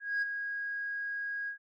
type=tone with ADSR envelope; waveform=sine; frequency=1643 Hz; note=G#6; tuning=19 cents flat; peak=-25 dBFS; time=0-1.58 s; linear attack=220 ms; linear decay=21 ms; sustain=-8 dB; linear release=100 ms; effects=tanh soft clip ceiling -26 dBFS